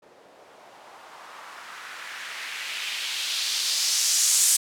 violet noise with low-pass filter sweep, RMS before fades -28 dBFS, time 0.02-4.57 s, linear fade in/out 10 ms, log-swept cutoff 450 to 8000 Hz, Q 1.7, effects none

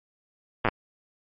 slowing click train, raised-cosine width 0.5 ms, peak -7 dBFS, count 5, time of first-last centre 0.65-0.687 s, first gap 8 ms, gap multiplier 1.09, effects MP3 32 kbps

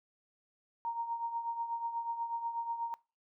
sine tone with tremolo, 930 Hz, A#5, 4 cents flat, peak -31 dBFS, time 0.85-2.94 s, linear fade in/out 0 ms, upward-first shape triangle, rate 8.2 Hz, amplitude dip 70%, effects noise-tail reverb RT60 0.3 s tail -23 dB re dry

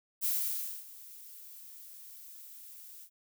violet noise with ADSR envelope, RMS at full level -30 dBFS, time 0.21-3.1 s, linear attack 37 ms, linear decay 590 ms, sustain -20 dB, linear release 72 ms, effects none

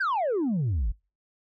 sine exponential sweep, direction down, 1650 to 44.1 Hz, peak -21 dBFS, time 0-0.92 s, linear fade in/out 10 ms, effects noise-tail reverb RT60 0.3 s tail -26 dB re dry + tanh soft clip ceiling -22 dBFS

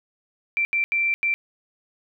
sine tone bursts at uneven times, 2349 Hz, D7, in tune, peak -19 dBFS, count 4, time 0.57-0.65 / 0.73-0.84 / 0.92-1.14 / 1.23-1.34 s, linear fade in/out 0 ms, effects none

